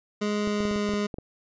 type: tone with pitch glide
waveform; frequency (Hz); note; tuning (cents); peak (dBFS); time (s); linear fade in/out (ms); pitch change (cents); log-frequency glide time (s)
25% pulse; 208.3 to 206.4; G#3 to G#3; +5 to -10; -21; 0.21-1.07; 10; -15; 0.4-0.94
type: clicks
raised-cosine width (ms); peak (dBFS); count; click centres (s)
2; -21; 9; 0.474 / 0.605 / 0.653 / 0.712 / 0.76 / 0.891 / 0.937 / 1.142 / 1.185
effects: resampled to 16000 Hz